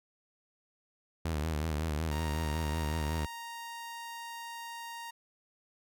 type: tone with vibrato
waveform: sawtooth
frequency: 77.78 Hz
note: D#2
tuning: in tune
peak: -27 dBFS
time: 1.25-3.26 s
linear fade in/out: 5 ms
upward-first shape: sine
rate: 5.4 Hz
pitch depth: 94 cents each way
type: tone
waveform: sawtooth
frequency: 932 Hz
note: A#5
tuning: 1 cent flat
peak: -37 dBFS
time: 2.11-5.11 s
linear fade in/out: 10 ms
effects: none